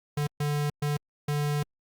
square tone bursts at uneven times, 146.83 Hz, D3, in tune, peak -26 dBFS, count 4, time 0.17-0.27 / 0.4-0.7 / 0.82-0.97 / 1.28-1.63 s, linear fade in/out 5 ms, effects Opus 48 kbps

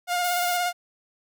sawtooth tone with vibrato, 710 Hz, F5, 28 cents sharp, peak -19 dBFS, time 0.07-0.73 s, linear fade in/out 50 ms, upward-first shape sine, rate 17 Hz, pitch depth 24 cents each way
white high-pass noise, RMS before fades -34 dBFS, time 0.24-0.57 s, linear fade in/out 5 ms, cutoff 5600 Hz, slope 12 dB/octave
effects none

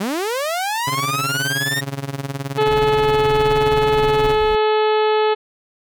sawtooth linear sweep, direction up, 180 to 1864 Hz, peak -16 dBFS, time 0-1.81 s, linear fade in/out 10 ms
sawtooth tone with tremolo, 138.2 Hz, C#3, 5 cents flat, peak -17 dBFS, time 0.87-4.35 s, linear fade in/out 5 ms, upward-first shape sine, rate 19 Hz, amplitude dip 85%
harmonic tone, 430 Hz, A4, 40 cents flat, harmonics 1 / 2 / 3 / 4 / 5 / 6 / 7 / 8 / 9 / 10, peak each -15 / -20 / -26 / -31 / -34 / -32 / -33 / -34 / -39 / -39 dBFS, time 2.57-5.35 s, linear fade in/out 20 ms
brown noise, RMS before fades -29 dBFS, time 2.67-4.56 s, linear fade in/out 10 ms
effects none

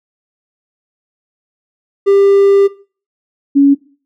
triangle / sine tone pair in turn, 397 / 279.9 Hz, G4 / C#4, +22 / +17 cents, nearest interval tritone, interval 605 cents, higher first, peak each -4 dBFS, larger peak neither, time 2.06-2.68 / 3.55-3.75 s, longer first, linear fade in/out 20 ms, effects noise-tail reverb RT60 0.4 s tail -19 dB re dry

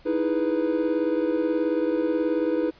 triangle chord, E major seventh, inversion third, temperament equal, 311.1 / 329.6 / 415.3 / 493.9 Hz, D#4 / E4 / G#4 / B4, 0 / 0 / 0 / 0 cents, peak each -24 / -25 / -29 / -24 dBFS, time 0.05-2.71 s, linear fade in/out 20 ms, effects pink hiss -54 dBFS RMS until 2.79 s + resampled to 11025 Hz

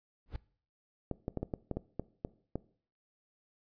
brown noise with exponential growth, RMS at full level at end -34 dBFS, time 0.26-0.36 s, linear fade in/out 1 ms, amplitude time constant 20 ms
clicks, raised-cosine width 2 ms, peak -21 dBFS, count 10, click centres 1.113 / 1.281 / 1.373 / 1.43 / 1.538 / 1.713 / 1.77 / 1.996 / 2.249 / 2.556 s
effects noise-tail reverb RT60 0.5 s tail -20 dB re dry + resampled to 11025 Hz

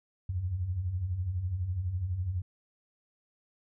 sine beating tone pair, 80.8 / 92.8 Hz, E2 / F#2, -34 / +6 cents, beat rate 12 Hz, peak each -38 / -30 dBFS, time 0.29-2.42 s, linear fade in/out 5 ms, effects none

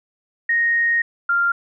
sine tone pair in turn, 1864.7 / 1392.5 Hz, A#6 / F6, 0 / -5 cents, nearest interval perfect fourth, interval 505 cents, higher first, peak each -15 dBFS, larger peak neither, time 0.49-1.02 / 1.29-1.52 s, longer first, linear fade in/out 5 ms, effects none

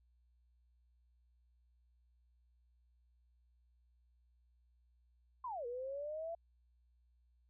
sine linear two-way sweep, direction down then up, 1060 to 470.1 to 680 Hz, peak -40 dBFS, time 5.44-6.35 s, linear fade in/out 5 ms, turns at 5.66 s, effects added 60 Hz sine -69 dBFS peak until 7.49 s

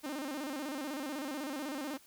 sawtooth tone with vibrato, 284.1 Hz, C#4, 43 cents sharp, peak -33 dBFS, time 0.03-1.98 s, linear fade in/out 20 ms, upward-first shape square, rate 16 Hz, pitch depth 120 cents each way, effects white hiss -61 dBFS RMS until 2.06 s

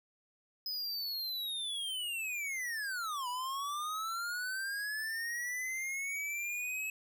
square linear two-way sweep, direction down then up, 5070 to 970 to 2589 Hz, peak -36 dBFS, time 0.66-6.9 s, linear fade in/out 2 ms, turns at 3.28 s, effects none

